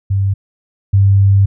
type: tone pair in turn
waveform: sine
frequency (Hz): 98 / 98.57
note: G2 / G2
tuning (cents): 0 / +10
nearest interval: unison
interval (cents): 10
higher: second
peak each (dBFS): -11 / -6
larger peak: second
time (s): 0.1-0.34 / 0.93-1.46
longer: second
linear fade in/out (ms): 10
effects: none